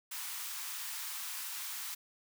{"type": "high-pass noise", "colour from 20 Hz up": "white", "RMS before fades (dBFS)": -41, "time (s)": [0.11, 1.95], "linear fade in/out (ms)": 10, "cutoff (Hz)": 860, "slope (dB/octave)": 48, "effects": []}